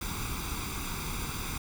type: noise with comb filter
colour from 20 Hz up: pink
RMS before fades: -35 dBFS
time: 0.01-1.58 s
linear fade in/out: 5 ms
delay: 0.83 ms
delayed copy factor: +0.75
effects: none